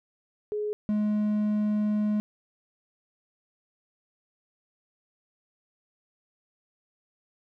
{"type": "tone pair in turn", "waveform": ["sine", "triangle"], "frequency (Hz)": [420, 210.5], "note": ["G#4", "G#3"], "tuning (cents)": [19, 24], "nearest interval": "octave", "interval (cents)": 1195, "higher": "first", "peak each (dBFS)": [-27, -21], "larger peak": "second", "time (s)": [[0.52, 0.73], [0.89, 2.2]], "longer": "second", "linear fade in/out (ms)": 0, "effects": []}